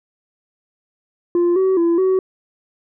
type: tone with pitch steps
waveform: sine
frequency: 347.9 / 379 / 338.2 / 376.6 Hz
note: F4 / F#4 / E4 / F#4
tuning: -7 / +42 / +44 / +31 cents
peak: -10 dBFS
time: 1.35-2.19 s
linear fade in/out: 2 ms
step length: 210 ms
effects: tanh soft clip ceiling -12 dBFS